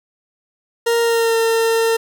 40% pulse tone with pitch glide, 466.2 to 454.5 Hz, A#4 to A#4, 0 to -44 cents, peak -13 dBFS, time 0.86-1.97 s, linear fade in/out 10 ms, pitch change -44 cents, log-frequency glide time 1.01-1.36 s, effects 9-bit

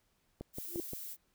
click train, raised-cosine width 2 ms, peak -28 dBFS, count 4, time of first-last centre 0.41-0.934 s, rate 5.73 Hz
violet noise, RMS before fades -44 dBFS, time 0.53-1.17 s, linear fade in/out 50 ms
sine tone with exponential growth, 345.3 Hz, F4, 20 cents flat, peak -30 dBFS, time 0.66-0.8 s, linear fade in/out 1 ms, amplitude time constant 30 ms
effects pink hiss -75 dBFS RMS until 1.34 s

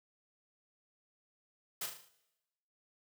white noise with echo, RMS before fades -38 dBFS, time 1.81-1.86 s, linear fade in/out 5 ms, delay 38 ms, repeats 6, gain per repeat -5 dB, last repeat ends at 2.088 s, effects noise-tail reverb RT60 1.0 s tail -18 dB re dry + high-pass 150 Hz 12 dB/octave

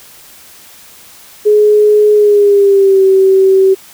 sine tone with pitch glide, 420.6 to 383.5 Hz, G#4 to G4, +22 to -38 cents, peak -4 dBFS, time 1.45-3.75 s, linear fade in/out 20 ms, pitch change -160 cents, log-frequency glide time 2.14-3.03 s, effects white hiss -38 dBFS RMS until 3.93 s

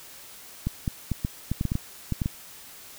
clicks, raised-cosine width 5 ms, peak -13 dBFS, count 12, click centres 0.67 / 0.878 / 1.117 / 1.249 / 1.516 / 1.611 / 1.653 / 1.719 / 1.754 / 2.123 / 2.218 / 2.259 s, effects white hiss -46 dBFS RMS until 2.98 s

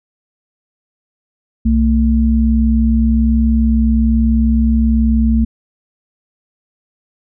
sine tone pair together, 63.6 / 224.8 Hz, C2 / A3, -48 / +37 cents, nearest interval octave + minor seventh, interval 2185 cents, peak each -12 dBFS, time 1.65-5.45 s, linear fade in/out 10 ms, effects none

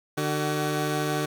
15% pulse tone pair together, 150.09 / 378.2 Hz, D3 / F#4, +38 / +38 cents, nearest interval octave + major third, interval 1600 cents, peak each -20 / -23 dBFS, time 0.17-1.26 s, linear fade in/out 10 ms, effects none

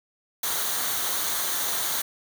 white noise with comb filter, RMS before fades -27 dBFS, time 0.43-2.02 s, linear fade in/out 5 ms, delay 0.39 ms, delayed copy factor -0.55, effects none

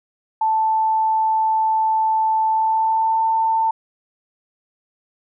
sine tone with pitch glide, 880 to 893.8 Hz, A5 to A5, 0 to +27 cents, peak -15 dBFS, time 0.41-3.71 s, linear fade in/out 5 ms, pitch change +27 cents, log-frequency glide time 2.49-3.22 s, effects none

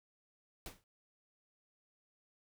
pink noise with exponential decay, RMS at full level -43 dBFS, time 0.66-0.84 s, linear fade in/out 1 ms, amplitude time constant 38 ms, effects none

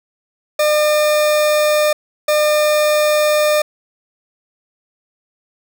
40% pulse tone pair in turn, 603 / 603 Hz, D5 / D5, +46 / +46 cents, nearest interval unison, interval 0 cents, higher neither, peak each -11 dBFS, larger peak neither, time 0.59-1.93 / 2.28-3.62 s, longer neither, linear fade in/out 5 ms, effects none

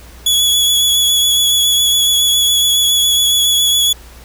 sawtooth tone with vibrato, 3387 Hz, G#7, 33 cents sharp, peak -7 dBFS, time 0.26-3.93 s, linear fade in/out 5 ms, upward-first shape triangle, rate 7.2 Hz, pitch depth 21 cents each way, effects added 60 Hz sine -36 dBFS peak until 4.24 s + pink hiss -41 dBFS RMS until 4.24 s

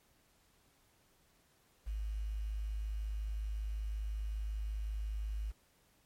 sine tone with quantisation, 52.7 Hz, G#1, 26 cents sharp, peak -35 dBFS, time 1.86-5.52 s, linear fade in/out 20 ms, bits 10, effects pink hiss -70 dBFS RMS until 6.05 s + MP3 64 kbps

